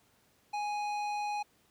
sine tone with tanh clipping, 830.6 Hz, G#5, in tune, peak -34 dBFS, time 0.53-1.43 s, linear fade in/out 10 ms, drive 14 dB, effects pink hiss -68 dBFS RMS until 1.7 s + high-pass 80 Hz 12 dB/octave

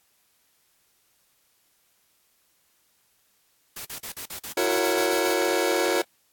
white noise bursts, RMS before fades -36 dBFS, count 12, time 3.76-5.336 s, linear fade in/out 5 ms, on 91 ms, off 44 ms
sawtooth chord, F# dominant seventh, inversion third, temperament just, 333 / 370 / 462.5 / 555 Hz, E4 / F#4 / A#4 / C#5, +18 / 0 / -14 / +2 cents, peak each -24 / -22 / -23 / -23 dBFS, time 4.57-6.02 s, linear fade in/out 5 ms
effects white hiss -66 dBFS RMS until 6.32 s + AAC 64 kbps

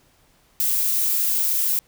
violet noise, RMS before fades -21 dBFS, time 0.6-1.79 s, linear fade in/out 0 ms, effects pink hiss -59 dBFS RMS until 1.87 s

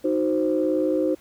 sine chord, C diminished, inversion first, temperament equal, 311.1 / 370 / 523.3 Hz, Eb4 / Gb4 / C5, 0 / 0 / 0 cents, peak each -22 / -25 / -23 dBFS, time 0.04-1.15 s, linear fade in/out 10 ms, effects tanh soft clip ceiling -11 dBFS + pink hiss -55 dBFS RMS until 1.2 s

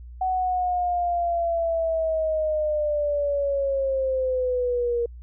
sine linear sweep, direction down, 750 to 470 Hz, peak -21 dBFS, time 0.21-5.06 s, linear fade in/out 5 ms, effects added 60 Hz sine -38 dBFS peak until 5.22 s

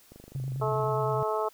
click train, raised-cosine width 2 ms, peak -34 dBFS, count 20, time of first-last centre 0.12-0.88 s, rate 25 Hz
sine tone with vibrato, 131.7 Hz, C3, 12 cents sharp, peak -30 dBFS, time 0.35-1.23 s, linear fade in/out 0 ms, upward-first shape triangle, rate 9.7 Hz, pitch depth 81 cents each way
harmonic tone, 216.1 Hz, A3, 31 cents flat, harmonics 2 / 3 / 4 / 5 / 6, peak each -30 / -32 / -33 / -34 / -35 dBFS, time 0.61-1.49 s, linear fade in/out 10 ms
effects white hiss -58 dBFS RMS until 1.53 s

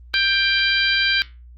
harmonic tone, 789 Hz, G5, 11 cents sharp, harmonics 2 / 3 / 4 / 5 / 6, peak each -20 / -22 / -23 / -24 / -25 dBFS, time 0.14-1.22 s, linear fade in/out 0 ms, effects added 60 Hz sine -40 dBFS peak until 1.57 s + Opus 24 kbps

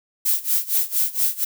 violet noise with tremolo, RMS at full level -18 dBFS, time 0.25-1.45 s, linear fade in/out 10 ms, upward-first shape sine, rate 4.3 Hz, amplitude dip 90%, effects none

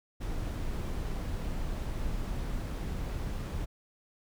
brown noise, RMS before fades -34 dBFS, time 0.2-3.66 s, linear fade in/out 20 ms, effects none

